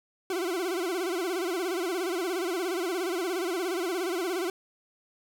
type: tone with vibrato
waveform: 40% pulse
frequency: 357.8 Hz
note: F4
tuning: 42 cents sharp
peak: -27 dBFS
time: 0.3-4.5 s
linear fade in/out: 2 ms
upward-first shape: sine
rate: 17 Hz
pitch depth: 140 cents each way
effects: none